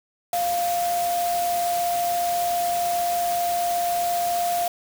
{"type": "tone in noise", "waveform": "sine", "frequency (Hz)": 698.5, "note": "F5", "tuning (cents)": 0, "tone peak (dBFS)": -21, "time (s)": [0.33, 4.68], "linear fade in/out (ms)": 2, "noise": "white", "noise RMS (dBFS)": -32, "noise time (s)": [0.33, 4.68], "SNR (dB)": 8, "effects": []}